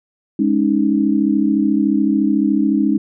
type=chord; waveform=sine; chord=Ab suspended fourth; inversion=none; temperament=equal; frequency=207.7 / 277.2 / 311.1 Hz; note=Ab3 / Db4 / Eb4; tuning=0 / 0 / 0 cents; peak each=-17 dBFS; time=0.39-2.98 s; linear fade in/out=5 ms; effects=none